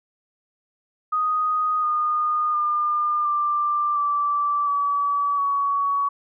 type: tone with pitch steps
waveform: sine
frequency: 1244.5 / 1223.8 / 1203.5 / 1183.5 / 1163.8 / 1144.5 / 1125.5 Hz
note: D#6 / D#6 / D6 / D6 / D6 / D6 / C#6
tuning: 0 / -29 / +42 / +13 / -16 / -45 / +26 cents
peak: -19 dBFS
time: 1.12-6.09 s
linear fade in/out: 10 ms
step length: 710 ms
effects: none